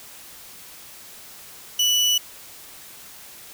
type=tone; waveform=30% pulse; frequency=2960 Hz; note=F#7; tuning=in tune; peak=-14 dBFS; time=1.79-2.18 s; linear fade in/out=5 ms; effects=white hiss -43 dBFS RMS until 3.53 s